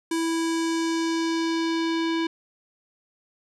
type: tone with low-pass filter sweep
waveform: square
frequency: 329 Hz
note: E4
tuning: 3 cents flat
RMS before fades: -25 dBFS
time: 0.11-2.27 s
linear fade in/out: 5 ms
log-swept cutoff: 9300 to 3600 Hz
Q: 1.6
effects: none